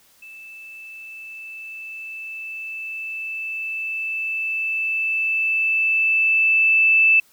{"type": "tone with level ramp", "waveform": "sine", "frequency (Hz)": 2637, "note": "E7", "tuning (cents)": 0, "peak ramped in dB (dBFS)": [-38, -11], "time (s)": [0.22, 7.2], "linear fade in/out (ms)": 5, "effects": ["white hiss -56 dBFS RMS until 7.32 s"]}